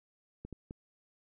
clicks, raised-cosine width 3 ms, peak -30 dBFS, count 3, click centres 0.45 / 0.527 / 0.709 s, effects none

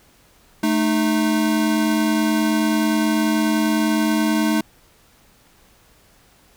square tone pair together, 218.3 / 307.8 Hz, A3 / D#4, -13 / -19 cents, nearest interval tritone, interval 594 cents, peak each -20 / -20 dBFS, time 0.63-4.61 s, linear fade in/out 5 ms, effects pink hiss -54 dBFS RMS until 6.56 s

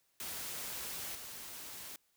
white noise with level steps, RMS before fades -42 / -47 dBFS, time 0.2-1.96 s, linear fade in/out 2 ms, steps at 1.15 s, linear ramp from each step 2 ms, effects white hiss -75 dBFS RMS until 2.16 s

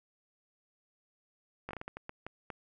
slowing click train, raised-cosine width 0.5 ms, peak -25 dBFS, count 10, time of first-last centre 1.69-2.502 s, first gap 18 ms, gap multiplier 1.38, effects none

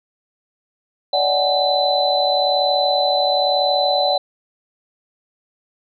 sine tone cluster, 576 / 617 / 744 / 838 / 4014 Hz, D5 / D#5 / F#5 / G#5 / B7, -34 / -15 / +9 / +15 / +27 cents, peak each -19 / -28 / -19 / -28 / -20 dBFS, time 1.13-4.18 s, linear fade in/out 5 ms, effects none

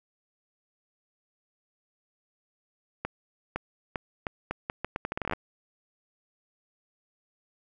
accelerating click train, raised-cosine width 0.5 ms, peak -15 dBFS, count 18, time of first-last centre 3.05-5.334 s, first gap 510 ms, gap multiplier 0.78, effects none

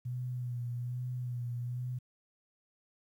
sine tone with vibrato, 123 Hz, B2, 7 cents flat, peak -34 dBFS, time 0.05-1.99 s, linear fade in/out 10 ms, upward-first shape sine, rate 1.2 Hz, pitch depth 35 cents each way, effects 11-bit

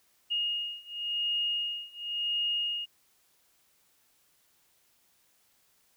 sine beating tone pair, 2855 / 2855.93 Hz, F7 / F7, +37 / +38 cents, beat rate 0.93 Hz, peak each -33 / -32 dBFS, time 0.3-2.86 s, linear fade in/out 20 ms, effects white hiss -68 dBFS RMS until 5.96 s

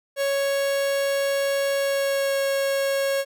45% pulse tone with pitch glide, 554.4 to 549.3 Hz, C#5 to C#5, 0 to -16 cents, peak -21 dBFS, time 0.16-3.25 s, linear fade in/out 50 ms, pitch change -16 cents, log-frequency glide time 1.76-2.44 s, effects none

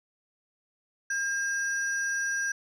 sine tone pair together, 1610 / 5841 Hz, G6 / F#8, +46 / -23 cents, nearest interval octave + minor seventh, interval 2231 cents, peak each -26 / -33 dBFS, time 1.1-2.52 s, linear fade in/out 5 ms, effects tanh soft clip ceiling -23 dBFS

